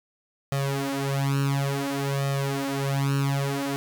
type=tone with flanger; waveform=sawtooth; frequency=138.59 Hz; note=C#3; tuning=in tune; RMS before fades=-26 dBFS; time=0.52-3.76 s; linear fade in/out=0 ms; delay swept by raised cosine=1.6 to 6.5 ms; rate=0.57 Hz; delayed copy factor=+1; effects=none